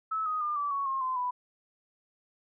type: tone with pitch steps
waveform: sine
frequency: 1300 / 1250.7 / 1203.2 / 1157.5 / 1113.6 / 1071.3 / 1030.6 / 991.5 Hz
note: E6 / D#6 / D6 / D6 / C#6 / C6 / C6 / B5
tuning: -24 / +9 / +42 / -25 / +8 / +41 / -27 / +7 cents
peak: -28 dBFS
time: 0.11-1.31 s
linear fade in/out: 10 ms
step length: 150 ms
effects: none